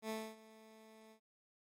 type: tone with ADSR envelope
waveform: 15% pulse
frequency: 219.8 Hz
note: A3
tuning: 2 cents flat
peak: -32 dBFS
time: 0.02-1.2 s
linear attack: 75 ms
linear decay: 260 ms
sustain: -20 dB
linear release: 88 ms
effects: MP3 64 kbps